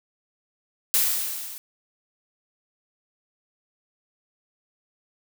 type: noise with level ramp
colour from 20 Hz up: blue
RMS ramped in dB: -19 to -39 dBFS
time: 0.94-1.58 s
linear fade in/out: 0 ms
effects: none